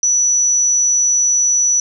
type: tone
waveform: sine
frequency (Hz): 5920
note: F#8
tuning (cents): 0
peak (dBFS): -11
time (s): 0.03-1.8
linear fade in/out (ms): 2
effects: none